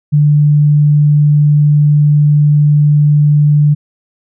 sine tone, 147.9 Hz, D3, 13 cents sharp, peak -5 dBFS, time 0.12-3.75 s, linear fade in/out 20 ms, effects none

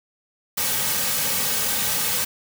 white noise with comb filter, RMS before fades -23 dBFS, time 0.57-2.25 s, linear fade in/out 10 ms, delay 2.9 ms, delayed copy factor -0.7, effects none

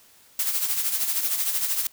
blue noise with tremolo, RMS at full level -23 dBFS, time 0.39-1.87 s, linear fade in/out 2 ms, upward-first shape sine, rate 13 Hz, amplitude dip 55%, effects white hiss -55 dBFS RMS until 1.92 s

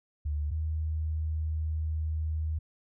sine tone pair in turn, 74.1 / 78.38 Hz, D2 / D#2, +16 / +13 cents, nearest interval minor second, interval 97 cents, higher second, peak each -28 dBFS, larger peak neither, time 0.25-0.51 / 0.51-2.59 s, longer second, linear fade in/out 10 ms, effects none

